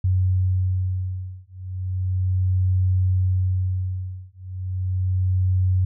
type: beating tone pair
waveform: sine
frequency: 92.5 / 92.85 Hz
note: F#2 / F#2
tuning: 0 / +7 cents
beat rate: 0.35 Hz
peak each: -22 dBFS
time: 0.04-5.85 s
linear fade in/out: 5 ms
effects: none